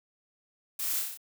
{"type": "noise with echo", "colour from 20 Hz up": "blue", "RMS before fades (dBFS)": -34, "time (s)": [0.79, 1], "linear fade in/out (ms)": 5, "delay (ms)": 29, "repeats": 6, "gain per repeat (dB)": -2, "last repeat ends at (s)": 1.174, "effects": []}